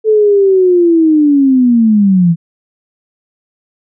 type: linear sweep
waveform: sine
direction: down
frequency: 440 to 162.6 Hz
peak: -5 dBFS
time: 0.04-2.36 s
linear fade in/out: 50 ms
effects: none